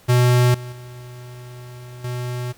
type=tone with level steps; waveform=square; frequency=123.47 Hz; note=B2; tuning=in tune; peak=-13 / -31 / -36 / -25 dBFS; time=0.08-2.53 s; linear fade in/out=20 ms; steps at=0.54 / 0.72 / 2.04 s; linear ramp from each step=5 ms; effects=pink hiss -51 dBFS RMS until 2.57 s